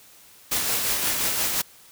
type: noise with tremolo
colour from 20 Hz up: white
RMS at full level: -23 dBFS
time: 0.51-1.62 s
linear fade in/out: 10 ms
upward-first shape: sine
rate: 5.7 Hz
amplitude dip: 35%
effects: white hiss -51 dBFS RMS until 1.91 s